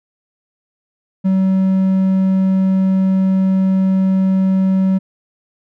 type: tone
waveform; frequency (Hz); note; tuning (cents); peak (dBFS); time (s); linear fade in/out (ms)
triangle; 190; F#3; +46; -9; 1.24-4.99; 20
effects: none